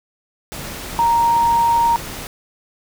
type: tone in noise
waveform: sine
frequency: 932.3 Hz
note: A#5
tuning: in tune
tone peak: -12 dBFS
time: 0.99-1.96 s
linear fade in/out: 0 ms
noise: pink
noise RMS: -30 dBFS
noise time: 0.52-2.27 s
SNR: +15 dB
effects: none